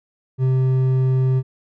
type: tone with hard clipping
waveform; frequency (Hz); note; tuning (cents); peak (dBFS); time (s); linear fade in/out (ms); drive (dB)
triangle; 130.2; C3; -8; -16; 0.38-1.43; 50; 9
effects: none